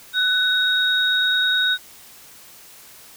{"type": "tone pair together", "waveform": "sine", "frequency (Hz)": [1495, 3767], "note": ["F#6", "A#7"], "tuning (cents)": [17, 17], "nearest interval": "octave + major third", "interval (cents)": 1600, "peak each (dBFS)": -19, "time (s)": [0.13, 1.78], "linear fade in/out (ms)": 50, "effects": ["white hiss -45 dBFS RMS until 3.16 s"]}